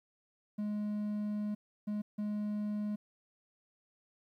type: tone bursts at uneven times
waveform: triangle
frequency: 209.1 Hz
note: G#3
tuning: 12 cents sharp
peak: -31 dBFS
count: 3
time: 0.58-1.55 / 1.87-2.02 / 2.18-2.96 s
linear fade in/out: 10 ms
effects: 12-bit